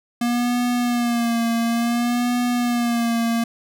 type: tone with vibrato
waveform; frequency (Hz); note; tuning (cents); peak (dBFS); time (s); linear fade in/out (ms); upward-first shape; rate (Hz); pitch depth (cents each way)
square; 237.6; A#3; +33; -19; 0.21-3.44; 5; sine; 0.57; 48
effects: none